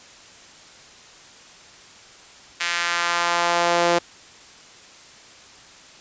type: tone with high-pass filter sweep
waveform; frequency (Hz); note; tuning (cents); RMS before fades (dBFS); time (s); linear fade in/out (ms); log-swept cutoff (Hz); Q
sawtooth; 172.4; F3; -22; -21; 2.6-3.99; 10; 2000 to 470; 1.4
effects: white hiss -46 dBFS RMS until 6 s + resampled to 16000 Hz